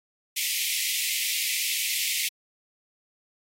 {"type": "high-pass noise", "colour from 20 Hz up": "pink", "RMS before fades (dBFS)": -28, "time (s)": [0.36, 2.29], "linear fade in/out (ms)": 10, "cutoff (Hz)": 2000, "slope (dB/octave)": 96, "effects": ["AAC 48 kbps"]}